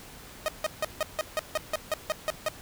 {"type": "tone bursts", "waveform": "sawtooth", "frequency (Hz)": 622.3, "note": "D#5", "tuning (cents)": 0, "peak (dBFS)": -21, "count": 12, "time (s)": [0.46, 2.484], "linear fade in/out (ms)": 0, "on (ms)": 22, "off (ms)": 160, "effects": ["pink hiss -47 dBFS RMS until 2.61 s"]}